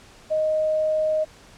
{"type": "tone", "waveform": "sine", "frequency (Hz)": 622.3, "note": "D#5", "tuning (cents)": 0, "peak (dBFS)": -19, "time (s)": [0.3, 1.25], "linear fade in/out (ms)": 20, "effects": ["pink hiss -49 dBFS RMS until 1.57 s", "low-pass 8000 Hz 12 dB/octave"]}